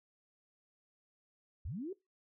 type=linear sweep; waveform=sine; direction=up; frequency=53.8 to 403.2 Hz; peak=-38 dBFS; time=1.65-1.93 s; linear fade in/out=5 ms; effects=noise-tail reverb RT60 0.2 s tail -21 dB re dry